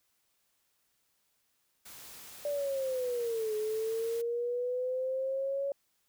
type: noise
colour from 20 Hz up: white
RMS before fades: -49 dBFS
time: 1.85-4.22 s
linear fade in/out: 10 ms
type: linear two-way sweep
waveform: sine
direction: down then up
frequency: 587.3 to 425.6 to 560 Hz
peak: -30 dBFS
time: 2.45-5.72 s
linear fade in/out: 2 ms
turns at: 3.55 s
effects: white hiss -75 dBFS RMS until 6.08 s